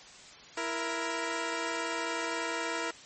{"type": "tone pair together", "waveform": "10% pulse", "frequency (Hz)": [331.6, 469], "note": ["E4", "A#4"], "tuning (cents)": [10, 11], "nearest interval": "tritone", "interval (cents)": 601, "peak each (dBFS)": -26, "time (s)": [0.57, 2.91], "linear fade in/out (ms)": 5, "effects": ["white hiss -51 dBFS RMS until 3.05 s", "MP3 32 kbps"]}